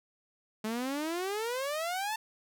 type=exponential sweep; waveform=sawtooth; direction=up; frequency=212.2 to 899 Hz; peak=-28 dBFS; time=0.64-2.16 s; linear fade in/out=5 ms; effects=none